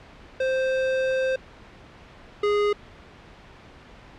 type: tone pair in turn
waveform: square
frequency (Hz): 523.3 / 413.3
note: C5 / G#4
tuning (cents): 0 / -8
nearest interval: major third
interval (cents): 408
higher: first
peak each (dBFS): -22 / -20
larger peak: second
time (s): 0.4-1.36 / 2.43-2.73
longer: first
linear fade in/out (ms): 5
effects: pink hiss -47 dBFS RMS until 4.18 s + low-pass 3000 Hz 12 dB/octave